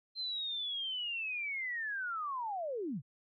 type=linear sweep; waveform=sine; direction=down; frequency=4147 to 108.8 Hz; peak=-35 dBFS; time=0.15-3.02 s; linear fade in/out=50 ms; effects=none